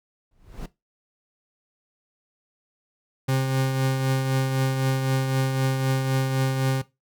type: noise with exponential growth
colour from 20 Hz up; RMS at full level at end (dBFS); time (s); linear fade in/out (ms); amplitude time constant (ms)
brown; -28; 0.31-0.66; 5; 76
type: tone with tremolo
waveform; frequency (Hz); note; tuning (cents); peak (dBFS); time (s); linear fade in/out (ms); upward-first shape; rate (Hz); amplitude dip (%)
40% pulse; 132.8; C3; +26; -18; 3.28-6.82; 10; triangle; 3.9; 45
effects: noise-tail reverb RT60 0.2 s tail -17 dB re dry